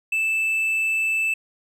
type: tone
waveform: triangle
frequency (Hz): 2637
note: E7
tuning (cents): 0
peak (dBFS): -18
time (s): 0.12-1.34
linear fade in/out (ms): 5
effects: none